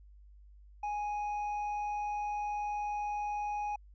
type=tone with hard clipping; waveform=sine; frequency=830.6 Hz; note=G#5; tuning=in tune; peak=-34 dBFS; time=0.83-3.76 s; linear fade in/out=5 ms; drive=4 dB; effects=added 50 Hz sine -53 dBFS peak until 3.94 s + resampled to 16000 Hz